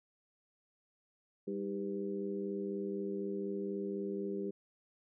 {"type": "harmonic tone with a mistuned harmonic", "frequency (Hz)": 99.2, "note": "G2", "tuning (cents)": 21, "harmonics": [2, 3, 4, 5], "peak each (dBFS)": [-40, -43, -38, -48], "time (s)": [1.47, 4.51], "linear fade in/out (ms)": 10, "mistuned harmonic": 3, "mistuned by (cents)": 86, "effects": []}